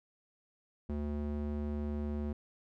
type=tone with band-pass filter; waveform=square; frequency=73.42 Hz; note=D2; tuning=in tune; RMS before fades=-36 dBFS; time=0.89-2.33 s; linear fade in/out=5 ms; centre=220 Hz; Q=0.91; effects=none